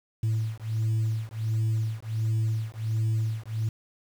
sine beating tone pair, 110 / 111.4 Hz, A2 / A2, 0 / +22 cents, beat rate 1.4 Hz, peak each -26 dBFS, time 0.23-3.69 s, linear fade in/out 5 ms, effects tanh soft clip ceiling -21 dBFS + 8-bit

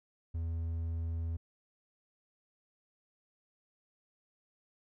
triangle tone, 82.6 Hz, E2, 4 cents sharp, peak -31 dBFS, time 0.34-1.37 s, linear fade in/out 10 ms, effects none

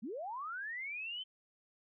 sine linear sweep, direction up, 182.8 to 3108 Hz, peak -39 dBFS, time 0.02-1.24 s, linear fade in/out 20 ms, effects none

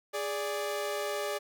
sawtooth tone pair together, 413 / 584 Hz, G#4 / D5, -10 / -10 cents, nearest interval tritone, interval 600 cents, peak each -31 / -30 dBFS, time 0.13-1.39 s, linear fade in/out 20 ms, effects none

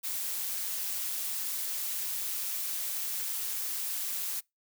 blue noise with amplitude modulation, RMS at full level -32 dBFS, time 0.03-4.41 s, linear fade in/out 20 ms, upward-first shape sine, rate 191 Hz, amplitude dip 45%, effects noise-tail reverb RT60 0.2 s tail -26 dB re dry

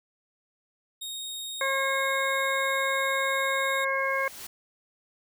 sawtooth tone, 3729 Hz, A#7, in tune, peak -31 dBFS, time 1.01-3.85 s, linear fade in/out 10 ms
harmonic tone, 540 Hz, C#5, 45 cents flat, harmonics 1 / 2 / 3 / 4, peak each -30 / -30 / -30 / -30 dBFS, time 1.61-4.28 s, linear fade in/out 2 ms
white noise with exponential growth, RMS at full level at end -39 dBFS, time 3.5-4.47 s, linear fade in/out 5 ms, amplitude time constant 210 ms
effects none

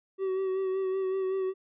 triangle tone with vibrato, 380.3 Hz, F#4, 48 cents sharp, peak -25 dBFS, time 0.18-1.54 s, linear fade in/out 50 ms, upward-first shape sine, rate 5.3 Hz, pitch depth 27 cents each way, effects resampled to 8000 Hz

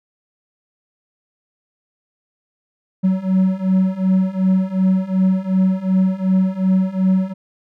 triangle beating tone pair, 186.6 / 189.3 Hz, F#3 / F#3, +15 / +40 cents, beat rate 2.7 Hz, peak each -16 / -14 dBFS, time 3.03-7.34 s, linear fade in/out 20 ms, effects none

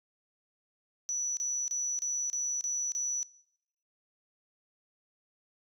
sine tone bursts, 5920 Hz, F#8, in tune, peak -29 dBFS, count 7, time 1.09-3.23 s, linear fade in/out 0 ms, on 280 ms, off 30 ms, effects noise-tail reverb RT60 0.8 s tail -23 dB re dry + tanh soft clip ceiling -26 dBFS

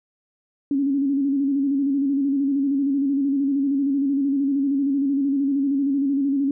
sine tone with vibrato, 277.2 Hz, C#4, in tune, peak -18 dBFS, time 0.71-6.51 s, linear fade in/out 2 ms, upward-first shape square, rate 13 Hz, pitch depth 47 cents each way, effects none

